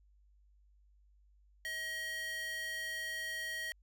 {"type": "tone with high-pass filter", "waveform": "square", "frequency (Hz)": 633, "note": "D#5", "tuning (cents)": 30, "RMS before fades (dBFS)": -40, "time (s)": [1.65, 3.72], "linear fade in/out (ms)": 0, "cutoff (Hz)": 1900, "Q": 2.4, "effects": ["added 50 Hz sine -63 dBFS peak until 3.82 s"]}